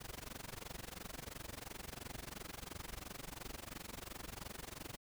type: noise with amplitude modulation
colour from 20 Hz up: pink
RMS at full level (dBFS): -45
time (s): 0-4.97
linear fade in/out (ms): 20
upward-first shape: sine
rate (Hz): 22.9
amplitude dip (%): 95
effects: none